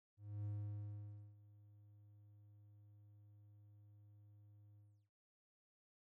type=tone with ADSR envelope; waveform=triangle; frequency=103.5 Hz; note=G#2; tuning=5 cents flat; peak=-39 dBFS; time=0.17-5.1 s; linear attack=280 ms; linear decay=900 ms; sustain=-21 dB; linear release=320 ms; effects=none